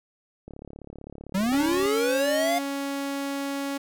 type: click train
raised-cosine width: 2 ms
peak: -27 dBFS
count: 50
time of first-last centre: 0.48-1.856 s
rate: 35.6 Hz
type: linear sweep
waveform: square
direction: up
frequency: 181.2 to 712 Hz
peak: -23 dBFS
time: 1.34-2.59 s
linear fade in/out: 10 ms
type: tone with pitch glide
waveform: sawtooth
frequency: 281.3 to 278.4 Hz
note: C#4 to C#4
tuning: +26 to +8 cents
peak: -24 dBFS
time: 1.52-3.78 s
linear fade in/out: 10 ms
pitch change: -18 cents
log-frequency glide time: 1.7-1.85 s
effects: none